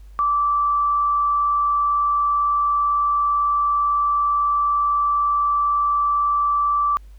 sine tone with frequency modulation, 1164 Hz, D6, 16 cents flat, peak -16 dBFS, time 0.19-6.97 s, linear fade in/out 0 ms, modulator 97.9 Hz, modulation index 0.2, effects added 50 Hz sine -39 dBFS peak until 7.18 s + pink hiss -61 dBFS RMS until 7.18 s

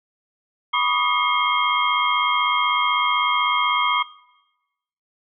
sine tone cluster, 985 / 1137 / 1233 / 2150 / 3216 Hz, B5 / C#6 / D#6 / C7 / G7, -5 / +44 / -16 / +47 / +44 cents, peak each -24 dBFS, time 0.73-4.03 s, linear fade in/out 10 ms, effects noise-tail reverb RT60 1.0 s tail -19 dB re dry

